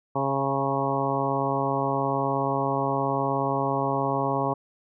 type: harmonic tone with a mistuned harmonic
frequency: 137 Hz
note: C#3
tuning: 20 cents flat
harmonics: 1 / 2 / 3 / 4 / 5 / 6 / 7 / 8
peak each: -31 / -31 / -31 / -31 / -31 / -31 / -31 / -31 dBFS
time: 0.15-4.54 s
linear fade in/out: 10 ms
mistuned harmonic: 6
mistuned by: +20 cents
effects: none